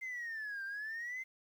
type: exponential two-way sweep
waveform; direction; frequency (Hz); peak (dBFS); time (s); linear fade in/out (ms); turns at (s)
sine; down then up; 2093 to 1568 to 2093; -37; 0.01-1.24; 20; 0.64
effects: tanh soft clip ceiling -37 dBFS + 11-bit